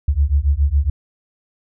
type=beating tone pair; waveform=sine; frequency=67.9 / 75.1 Hz; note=C#2 / D2; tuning=-35 / +39 cents; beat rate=7.2 Hz; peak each=-16 dBFS; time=0.08-0.9 s; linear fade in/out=5 ms; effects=none